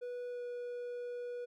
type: tone with pitch glide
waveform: triangle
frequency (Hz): 490 to 486.3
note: B4 to B4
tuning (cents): -14 to -27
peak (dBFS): -37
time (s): 0.01-1.46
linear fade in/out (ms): 20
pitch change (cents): -13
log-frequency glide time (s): 0.3-0.42
effects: none